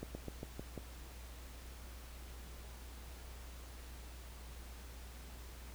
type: slowing click train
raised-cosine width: 2 ms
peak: -29 dBFS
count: 6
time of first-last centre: 0.03-0.777 s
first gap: 120 ms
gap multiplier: 1.11
effects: added 60 Hz sine -49 dBFS peak until 5.74 s + pink hiss -56 dBFS RMS until 5.74 s